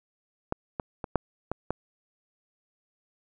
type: clicks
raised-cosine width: 1 ms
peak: -13 / -16 / -19 / -8 / -15 / -13 dBFS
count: 6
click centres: 0.524 / 0.798 / 1.042 / 1.157 / 1.516 / 1.706 s
effects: none